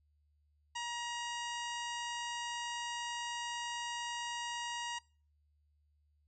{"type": "harmonic tone with a mistuned harmonic", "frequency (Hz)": 949, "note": "A#5", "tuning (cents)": 31, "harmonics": [1, 2, 3, 4, 5, 6, 7, 8, 9], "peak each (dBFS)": [-40, -45, -44, -52, -53, -50, -55, -52, -61], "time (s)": [0.75, 4.99], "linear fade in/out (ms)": 10, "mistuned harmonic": 6, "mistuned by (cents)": 28, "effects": ["noise-tail reverb RT60 0.4 s tail -23 dB re dry", "added 74 Hz sine -70 dBFS peak until 6.27 s"]}